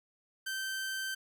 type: tone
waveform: sawtooth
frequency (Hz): 1552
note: G6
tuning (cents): -18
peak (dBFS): -31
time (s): 0.46-1.15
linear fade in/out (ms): 10
effects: none